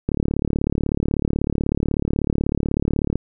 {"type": "click train", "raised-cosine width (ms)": 3, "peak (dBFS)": -7, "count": 112, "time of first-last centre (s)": [0.09, 3.156], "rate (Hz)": 36.2, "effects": []}